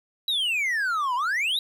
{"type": "exponential two-way sweep", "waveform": "triangle", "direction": "down then up", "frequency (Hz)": [3951, 947, 3951], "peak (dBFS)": -21, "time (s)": [0.28, 1.59], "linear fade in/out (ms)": 2, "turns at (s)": 1.15, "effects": ["10-bit"]}